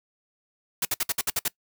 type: noise bursts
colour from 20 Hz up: white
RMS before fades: -25 dBFS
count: 8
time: 0.82-1.482 s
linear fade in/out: 5 ms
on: 32 ms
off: 58 ms
effects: noise-tail reverb RT60 0.1 s tail -23 dB re dry